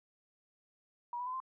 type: tone with pitch steps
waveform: sine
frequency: 960 / 987 / 1014.7 / 1043.3 Hz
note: B5 / B5 / B5 / C6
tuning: -49 / -1 / +47 / -5 cents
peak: -36 dBFS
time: 1.13-1.402 s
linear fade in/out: 2 ms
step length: 68 ms
effects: none